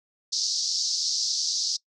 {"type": "band-pass noise", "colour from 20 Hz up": "white", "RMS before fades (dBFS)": -27, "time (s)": [0.32, 1.77], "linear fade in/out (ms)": 10, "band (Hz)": [4400, 5900], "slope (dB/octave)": 48, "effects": ["noise-tail reverb RT60 0.1 s tail -23 dB re dry"]}